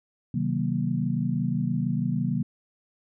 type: chord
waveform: sine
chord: C half-diminished seventh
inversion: none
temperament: just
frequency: 130.81 / 156.98 / 188.37 / 235.5 Hz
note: C3 / Eb3 / Gb3 / Bb3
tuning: 0 / +16 / +31 / +18 cents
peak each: -29 dBFS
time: 0.34-2.43 s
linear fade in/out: 5 ms
effects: none